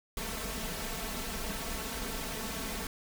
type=noise with comb filter; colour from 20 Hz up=pink; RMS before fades=-37 dBFS; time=0.17-2.87 s; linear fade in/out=2 ms; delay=4.5 ms; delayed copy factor=+0.9; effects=none